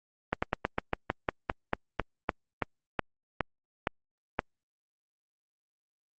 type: slowing click train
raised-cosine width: 0.5 ms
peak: -11 dBFS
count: 17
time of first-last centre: 0.33-4.392 s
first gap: 95 ms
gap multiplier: 1.12
effects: Opus 24 kbps